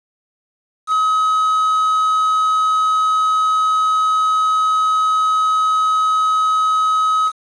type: tone with quantisation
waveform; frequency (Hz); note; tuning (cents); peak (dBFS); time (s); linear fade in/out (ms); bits
triangle; 1273; D#6; +39; -11; 0.87-7.32; 50; 6
effects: resampled to 22050 Hz